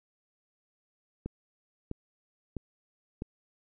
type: click train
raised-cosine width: 3 ms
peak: -22 dBFS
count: 4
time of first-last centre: 1.26-3.221 s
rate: 1.53 Hz
effects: none